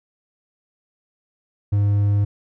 triangle tone, 101.9 Hz, G#2, 32 cents flat, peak -13 dBFS, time 1.72-2.25 s, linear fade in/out 10 ms, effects none

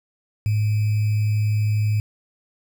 sine tone with sample-and-hold, 106.2 Hz, G#2, 39 cents sharp, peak -17 dBFS, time 0.46-2 s, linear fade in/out 0 ms, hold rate 2450 Hz, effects none

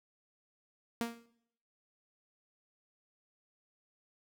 sawtooth tone with exponential decay, 233.1 Hz, A#3, in tune, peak -26 dBFS, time 1.01-1.26 s, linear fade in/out 0 ms, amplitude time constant 54 ms, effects noise-tail reverb RT60 0.7 s tail -18 dB re dry

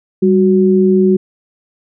sine tone pair together, 196 / 370 Hz, G3 / F#4, 0 / 0 cents, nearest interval major seventh, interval 1100 cents, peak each -10 dBFS, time 0.22-1.17 s, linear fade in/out 10 ms, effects none

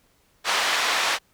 pink band-pass noise, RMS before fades -23 dBFS, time 0.44-1.19 s, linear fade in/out 50 ms, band 900 to 5100 Hz, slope 12 dB/octave, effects pink hiss -63 dBFS RMS until 1.33 s

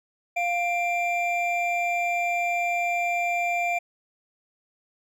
triangle tone pair together, 699 / 2370 Hz, F5 / D7, +1 / +15 cents, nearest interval octave + major sixth, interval 2114 cents, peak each -23 / -25 dBFS, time 0.36-3.79 s, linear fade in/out 10 ms, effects none

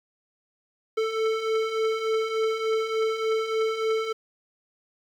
square beating tone pair, 439.8 / 443.2 Hz, A4 / A4, -1 / +13 cents, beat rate 3.4 Hz, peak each -31 / -25 dBFS, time 0.97-4.13 s, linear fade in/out 10 ms, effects low-pass 4000 Hz 12 dB/octave + 9-bit

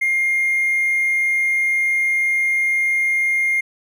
triangle tone with hard clipping, 2121 Hz, C7, 23 cents sharp, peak -16 dBFS, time 0.01-3.61 s, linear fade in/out 10 ms, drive 4 dB, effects none

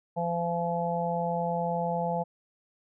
harmonic tone, 170.9 Hz, F3, 37 cents flat, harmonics 1 / 3 / 4 / 5, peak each -32 / -32 / -32 / -32 dBFS, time 0.16-2.24 s, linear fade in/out 20 ms, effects none

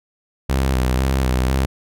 sawtooth tone with vibrato, 64.9 Hz, C2, 13 cents flat, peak -12 dBFS, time 0.49-1.66 s, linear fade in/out 10 ms, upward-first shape square, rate 2 Hz, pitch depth 41 cents each way, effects none

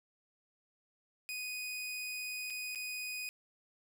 sawtooth tone with dropouts, 2489 Hz, D#7, in tune, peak -35 dBFS, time 1.29-3.29 s, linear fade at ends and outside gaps 0 ms, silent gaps 2.501-2.505 / 2.749-2.757 s, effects none

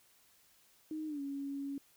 sine tone with pitch glide, 311.1 to 278.8 Hz, D#4 to C#4, 0 to +10 cents, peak -37 dBFS, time 0.91-1.78 s, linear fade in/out 2 ms, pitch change -190 cents, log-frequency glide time 1.07-1.21 s, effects white hiss -67 dBFS RMS until 1.96 s

